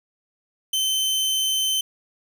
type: tone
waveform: sawtooth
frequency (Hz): 3079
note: G7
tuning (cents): -32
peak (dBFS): -17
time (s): 0.73-1.81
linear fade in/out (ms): 5
effects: none